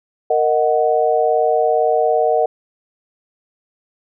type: chord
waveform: sine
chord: D# minor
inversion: second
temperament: equal with one note detuned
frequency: 464 / 622.3 / 740 Hz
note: A#4 / D#5 / F#5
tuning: -8 / 0 / 0 cents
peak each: -17 dBFS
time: 0.3-2.46 s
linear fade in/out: 5 ms
effects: none